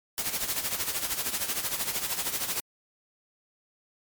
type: noise with tremolo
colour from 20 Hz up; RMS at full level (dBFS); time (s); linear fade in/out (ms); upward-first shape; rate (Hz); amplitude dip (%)
white; -28; 0.18-2.6; 0; sine; 13; 65
effects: MP3 96 kbps